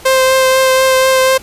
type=tone with vibrato; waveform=sawtooth; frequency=523.3 Hz; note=C5; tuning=in tune; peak=-4 dBFS; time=0.05-1.38 s; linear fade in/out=10 ms; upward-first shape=triangle; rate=4.1 Hz; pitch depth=14 cents each way; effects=pink hiss -36 dBFS RMS until 1.42 s + resampled to 32000 Hz